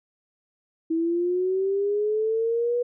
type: linear sweep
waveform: sine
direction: up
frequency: 322.1 to 488.4 Hz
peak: -21 dBFS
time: 0.9-2.83 s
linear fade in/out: 10 ms
effects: none